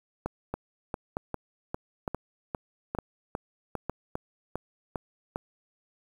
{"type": "two click trains", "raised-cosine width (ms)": 1, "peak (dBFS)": [-17, -16], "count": [13, 5], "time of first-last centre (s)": [[0.54, 5.359], [0.26, 3.896]], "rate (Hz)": [2.49, 1.1], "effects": ["8-bit"]}